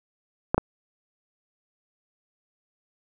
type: clicks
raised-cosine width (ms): 1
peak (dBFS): -6 / -6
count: 2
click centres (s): 0.545 / 0.58
effects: none